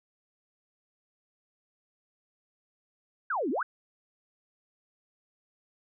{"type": "exponential two-way sweep", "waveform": "sine", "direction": "down then up", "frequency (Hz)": [1661.2, 235.7, 1661.2], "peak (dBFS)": -27, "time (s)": [3.3, 3.63], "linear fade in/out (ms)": 5, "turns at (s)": 3.5, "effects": []}